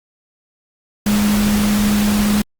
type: tone in noise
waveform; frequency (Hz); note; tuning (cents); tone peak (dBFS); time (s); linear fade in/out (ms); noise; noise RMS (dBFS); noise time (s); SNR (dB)
sine; 207.7; G#3; 0; -13; 1.06-2.42; 5; pink; -22; 1.06-2.42; +6
effects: Opus 48 kbps